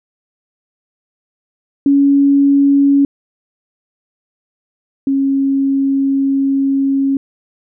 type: tone pair in turn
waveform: sine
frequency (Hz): 280 / 273.3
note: C#4 / C#4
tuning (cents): +18 / -24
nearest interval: unison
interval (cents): 42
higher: first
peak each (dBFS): -7 / -11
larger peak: first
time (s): 1.86-3.05 / 5.07-7.17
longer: second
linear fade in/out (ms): 2
effects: none

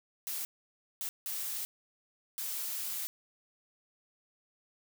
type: noise bursts at uneven times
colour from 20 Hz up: blue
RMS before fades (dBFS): -37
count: 4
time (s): 0.27-0.45 / 1.01-1.09 / 1.26-1.65 / 2.38-3.07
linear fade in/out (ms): 0
effects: none

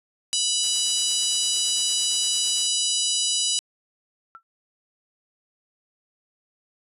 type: harmonic tone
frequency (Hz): 984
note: B5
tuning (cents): -7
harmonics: 3 / 4 / 5 / 6 / 7 / 8 / 9 / 10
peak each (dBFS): -27 / -28 / -29 / -30 / -30 / -31 / -32 / -32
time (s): 0.33-3.59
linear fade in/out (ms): 0
type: noise with tremolo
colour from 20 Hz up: white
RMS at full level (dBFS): -42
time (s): 0.63-2.67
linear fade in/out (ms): 2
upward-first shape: sine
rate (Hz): 8.8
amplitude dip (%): 45
type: tone with exponential decay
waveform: sine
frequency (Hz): 1341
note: E6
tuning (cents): +29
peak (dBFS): -35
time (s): 4.35-4.43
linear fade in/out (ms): 0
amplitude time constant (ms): 16
effects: resampled to 32000 Hz

